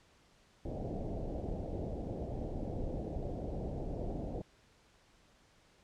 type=low-pass noise; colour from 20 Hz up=pink; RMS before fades=-39 dBFS; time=0.65-4.42 s; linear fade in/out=5 ms; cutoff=720 Hz; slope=48 dB/octave; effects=pink hiss -66 dBFS RMS until 5.83 s + low-pass 7000 Hz 12 dB/octave